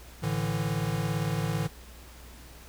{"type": "chord", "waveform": "square", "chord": "A suspended fourth", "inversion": "none", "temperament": "equal", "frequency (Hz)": [110, 146.83, 164.81], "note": ["A2", "D3", "E3"], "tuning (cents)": [0, 0, 0], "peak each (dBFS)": [-33, -32, -32], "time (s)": [0.22, 1.68], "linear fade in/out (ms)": 20, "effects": ["added 60 Hz sine -48 dBFS peak until 2.68 s", "pink hiss -51 dBFS RMS until 2.68 s"]}